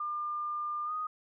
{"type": "tone with pitch glide", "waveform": "sine", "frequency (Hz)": [1200, 1243], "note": ["D6", "D#6"], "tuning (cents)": [37, -2], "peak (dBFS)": -32, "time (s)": [0, 1.07], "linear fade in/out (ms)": 5, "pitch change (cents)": 61, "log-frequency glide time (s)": [0.85, 0.93], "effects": []}